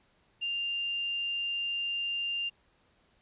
sine tone with quantisation, 2794 Hz, F7, in tune, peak -30 dBFS, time 0.41-2.5 s, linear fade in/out 20 ms, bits 10, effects pink hiss -68 dBFS RMS until 3.21 s + resampled to 8000 Hz

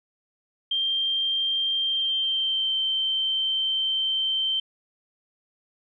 sine tone with pitch glide, 3173 to 3115 Hz, G7 to G7, +20 to -12 cents, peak -22 dBFS, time 0.71-4.6 s, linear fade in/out 5 ms, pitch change -32 cents, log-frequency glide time 1.79-2.75 s, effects none

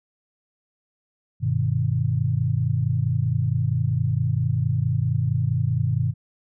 sine chord, G augmented, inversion none, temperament just, 98 / 122.5 / 153.12 Hz, G2 / B2 / D#3, 0 / -14 / -27 cents, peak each -25 / -22 / -25 dBFS, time 1.4-6.14 s, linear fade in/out 50 ms, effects none

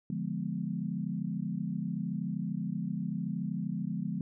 sine chord, D diminished seventh, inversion none, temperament equal, 146.83 / 174.61 / 207.7 / 246.9 Hz, D3 / F3 / Ab3 / Cb4, 0 / 0 / 0 / 0 cents, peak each -39 / -35 / -36 / -40 dBFS, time 0.1-4.21 s, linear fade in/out 2 ms, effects none

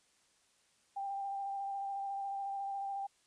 sine tone with vibrato, 791 Hz, G5, 15 cents sharp, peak -36 dBFS, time 0.96-3.07 s, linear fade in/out 10 ms, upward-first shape square, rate 14 Hz, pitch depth 14 cents each way, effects white hiss -71 dBFS RMS until 3.26 s + resampled to 22050 Hz

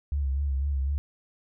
sine tone with vibrato, 69.3 Hz, C#2, in tune, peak -24 dBFS, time 0.12-0.98 s, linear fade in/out 0 ms, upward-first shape sine, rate 4 Hz, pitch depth 65 cents each way, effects none

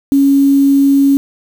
sine tone with quantisation, 277.2 Hz, C#4, in tune, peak -6 dBFS, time 0.12-1.17 s, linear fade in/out 0 ms, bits 5, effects none

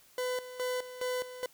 40% pulse tone with tremolo, 502 Hz, B4, 28 cents sharp, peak -30 dBFS, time 0.18-1.46 s, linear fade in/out 2 ms, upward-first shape square, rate 2.4 Hz, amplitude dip 75%, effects white hiss -61 dBFS RMS until 1.53 s

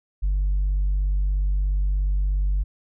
sine tone, 48.46 Hz, G1, 19 cents flat, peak -17 dBFS, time 0.22-2.64 s, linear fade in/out 20 ms, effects tanh soft clip ceiling -17 dBFS

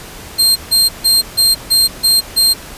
sawtooth tone bursts, 4186 Hz, C8, in tune, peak -5 dBFS, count 7, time 0.38-2.54 s, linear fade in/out 20 ms, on 180 ms, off 150 ms, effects pink hiss -32 dBFS RMS until 2.77 s + resampled to 32000 Hz

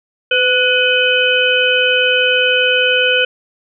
harmonic tone with a mistuned harmonic, 505 Hz, B4, 39 cents sharp, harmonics 1 / 3 / 5 / 6, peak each -16 / -16 / -16 / -16 dBFS, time 0.31-3.25 s, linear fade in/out 5 ms, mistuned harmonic 3, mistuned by -44 cents, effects none

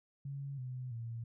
sine tone with pitch steps, 139.2 / 126.91 / 115.71 Hz, C#3 / B2 / A#2, +8 / +48 / -12 cents, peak -39 dBFS, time 0.25-1.24 s, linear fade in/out 5 ms, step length 330 ms, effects none

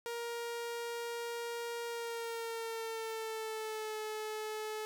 sawtooth tone with pitch glide, 470.1 to 431.1 Hz, A#4 to A4, +15 to -35 cents, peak -34 dBFS, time 0.06-4.85 s, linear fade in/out 0 ms, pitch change -150 cents, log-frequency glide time 1.86-3.97 s, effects none

